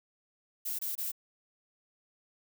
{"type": "noise bursts", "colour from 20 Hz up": "violet", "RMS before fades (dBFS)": -35, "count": 3, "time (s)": [0.65, 1.118], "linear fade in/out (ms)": 10, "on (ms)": 140, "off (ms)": 24, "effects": []}